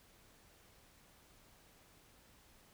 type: silence
effects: pink hiss -65 dBFS RMS until 2.73 s